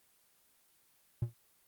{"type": "tone with exponential decay", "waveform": "triangle", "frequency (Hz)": 117.1, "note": "A#2", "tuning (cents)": 8, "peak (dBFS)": -24, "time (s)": [1.22, 1.34], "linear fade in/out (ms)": 5, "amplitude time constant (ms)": 25, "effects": ["white hiss -69 dBFS RMS until 1.67 s", "Opus 24 kbps"]}